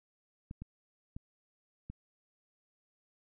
clicks, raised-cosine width 5 ms, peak -30 dBFS, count 4, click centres 0.511 / 0.62 / 1.165 / 1.9 s, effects none

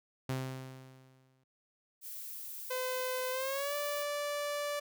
sawtooth tone with exponential decay, 130.81 Hz, C3, in tune, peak -28 dBFS, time 0.29-1.44 s, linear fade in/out 5 ms, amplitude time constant 250 ms
violet noise, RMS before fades -44 dBFS, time 2.01-4.06 s, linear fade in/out 50 ms
sawtooth tone with pitch glide, 510 to 582.5 Hz, C5 to D5, -44 to -14 cents, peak -30 dBFS, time 2.7-4.8 s, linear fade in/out 10 ms, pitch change +230 cents, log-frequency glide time 3.31-3.75 s
effects none

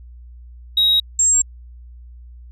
sine tone pair in turn, 3803 / 7499 Hz, A#7 / A#8, +34 / +9 cents, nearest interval octave, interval 1175 cents, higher second, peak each -10 dBFS, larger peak neither, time 0.77-1 / 1.19-1.42 s, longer neither, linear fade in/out 5 ms, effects tanh soft clip ceiling -10 dBFS + added 60 Hz sine -37 dBFS peak until 2.51 s

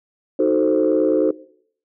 sine chord, D# diminished seventh, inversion none, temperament equal, 311.1 / 370 / 440 / 523.3 Hz, D#4 / F#4 / A4 / C5, 0 / 0 / 0 / 0 cents, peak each -19 dBFS, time 0.39-1.31 s, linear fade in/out 5 ms, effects noise-tail reverb RT60 0.6 s tail -19 dB re dry + tanh soft clip ceiling -7 dBFS

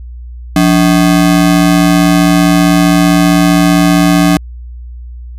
square ring-modulated tone, 233.1 Hz, A#3, in tune, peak -3 dBFS, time 0.56-4.37 s, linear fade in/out 2 ms, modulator 57.7 Hz, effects added 60 Hz sine -24 dBFS peak until 5.38 s + resampled to 32000 Hz

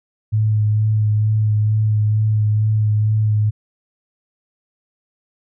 sine tone with vibrato, 107.2 Hz, A2, 45 cents flat, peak -13 dBFS, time 0.32-3.51 s, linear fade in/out 20 ms, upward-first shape sine, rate 2.2 Hz, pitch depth 19 cents each way, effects none

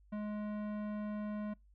sine tone with tanh clipping, 210 Hz, G#3, 19 cents sharp, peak -39 dBFS, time 0.12-1.54 s, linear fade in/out 10 ms, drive 16 dB, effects noise-tail reverb RT60 0.2 s tail -26 dB re dry + added 50 Hz sine -61 dBFS peak until 1.74 s

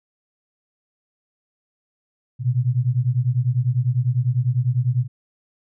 sine beating tone pair, 119.3 / 129.3 Hz, A#2 / C3, +41 / -20 cents, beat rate 10 Hz, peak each -20 dBFS, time 2.39-5.08 s, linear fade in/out 50 ms, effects none

